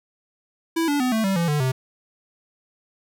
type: tone with pitch steps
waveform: square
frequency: 329.6 / 288.6 / 252.7 / 221.3 / 193.73 / 169.63 / 148.53 / 130.05 Hz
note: E4 / D4 / B3 / A3 / G3 / E3 / D3 / C3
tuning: 0 / -30 / +40 / +10 / -20 / +50 / +20 / -10 cents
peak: -20 dBFS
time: 0.76-1.72 s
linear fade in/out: 10 ms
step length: 120 ms
effects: none